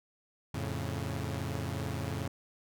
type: chord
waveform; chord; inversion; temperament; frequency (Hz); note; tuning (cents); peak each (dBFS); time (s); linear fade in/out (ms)
sawtooth; F augmented; none; equal; 87.31 / 110 / 138.59; F2 / A2 / C#3; 0 / 0 / 0; -34; 0.54-2.28; 5
effects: none